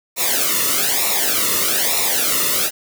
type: noise with flanger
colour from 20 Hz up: white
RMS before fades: -18 dBFS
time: 0.16-2.71 s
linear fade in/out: 50 ms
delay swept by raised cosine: 0.63 to 1.29 ms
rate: 1.1 Hz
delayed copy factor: -0.85
effects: none